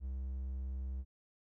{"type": "tone", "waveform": "triangle", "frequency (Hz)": 65.4, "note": "C2", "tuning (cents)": 0, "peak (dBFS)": -35, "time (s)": [0, 1.05], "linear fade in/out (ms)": 50, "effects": []}